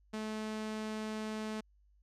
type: tone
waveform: sawtooth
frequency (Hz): 216.5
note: A3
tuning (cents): -28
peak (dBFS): -33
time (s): 0.13-1.61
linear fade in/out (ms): 10
effects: added 50 Hz sine -64 dBFS peak until 2.02 s + low-pass 8000 Hz 12 dB/octave